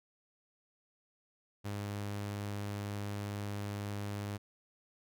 sawtooth tone, 102.1 Hz, G#2, 29 cents flat, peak -33 dBFS, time 1.64-4.38 s, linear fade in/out 20 ms, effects none

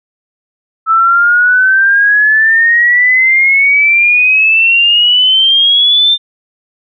sine exponential sweep, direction up, 1309 to 3610 Hz, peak -5 dBFS, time 0.86-6.18 s, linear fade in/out 50 ms, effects none

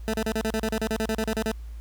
20% pulse tone bursts, 220 Hz, A3, in tune, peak -19 dBFS, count 16, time 0.08-1.515 s, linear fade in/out 0 ms, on 55 ms, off 37 ms, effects added 56 Hz sine -35 dBFS peak until 1.8 s + pink hiss -59 dBFS RMS until 1.8 s

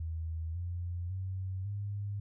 sine tone with pitch steps, 81.1 / 87.42 / 94.24 / 101.59 Hz, E2 / F2 / F#2 / G#2, -28 / +2 / +32 / -38 cents, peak -34 dBFS, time 0-2.2 s, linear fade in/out 5 ms, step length 550 ms, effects none

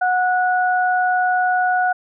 sine tone pair together, 733 / 1466 Hz, F#5 / F#6, -16 / -16 cents, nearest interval octave, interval 1200 cents, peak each -16 / -20 dBFS, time 0.01-1.93 s, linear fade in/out 10 ms, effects none

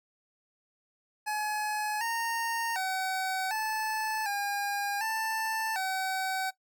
25% pulse tone with pitch steps, 847 / 922 / 757 / 871 / 809 / 886 / 760 Hz, G#5 / A#5 / F#5 / A5 / G#5 / A5 / F#5, +34 / -19 / +39 / -18 / -46 / +12 / +46 cents, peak -26 dBFS, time 1.26-6.51 s, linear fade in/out 20 ms, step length 750 ms, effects noise-tail reverb RT60 0.1 s tail -17 dB re dry

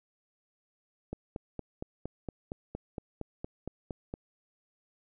click train, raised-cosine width 2 ms, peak -23 dBFS, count 14, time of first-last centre 1.13-4.139 s, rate 4.32 Hz, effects none

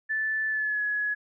sine tone with pitch glide, 1752 to 1687.4 Hz, A6 to G#6, -8 to +27 cents, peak -25 dBFS, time 0.09-1.15 s, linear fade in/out 20 ms, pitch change -65 cents, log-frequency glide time 0.48-0.82 s, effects none

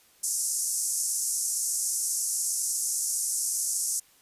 white band-pass noise, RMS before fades -29 dBFS, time 0.23-4 s, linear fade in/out 10 ms, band 5700 to 11000 Hz, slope 48 dB/octave, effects white hiss -60 dBFS RMS until 4.21 s + resampled to 32000 Hz

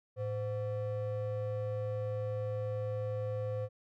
triangle ring-modulated tone, 311.6 Hz, D#4, 3 cents sharp, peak -28 dBFS, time 0.16-3.69 s, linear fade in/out 50 ms, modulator 203 Hz, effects none

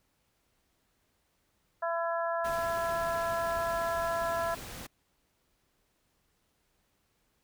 harmonic tone, 335.8 Hz, E4, 32 cents sharp, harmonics 2 / 3 / 4 / 5, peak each -31 / -35 / -37 / -39 dBFS, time 1.82-4.55 s, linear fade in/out 10 ms
pink noise, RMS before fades -43 dBFS, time 2.44-4.87 s, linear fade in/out 10 ms
effects pink hiss -74 dBFS RMS until 7.43 s

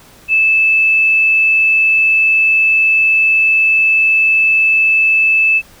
sine tone, 2624 Hz, E7, 9 cents flat, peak -8 dBFS, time 0.28-5.62 s, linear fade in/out 50 ms, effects pink hiss -43 dBFS RMS until 5.8 s

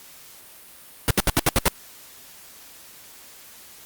pink noise bursts, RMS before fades -17 dBFS, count 7, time 1.08-1.682 s, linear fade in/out 0 ms, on 26 ms, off 70 ms, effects white hiss -46 dBFS RMS until 3.85 s + Opus 48 kbps

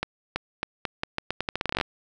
accelerating click train, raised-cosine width 0.3 ms, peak -10 dBFS, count 19, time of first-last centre 0.03-1.812 s, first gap 330 ms, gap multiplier 0.82, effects none

